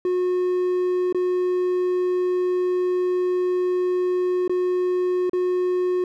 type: tone with dropouts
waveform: triangle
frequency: 362.6 Hz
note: F#4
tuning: 35 cents flat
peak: -17 dBFS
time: 0.05-6.04 s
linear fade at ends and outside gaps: 2 ms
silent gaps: 1.126-1.146 / 4.478-4.495 / 5.296-5.332 s
effects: none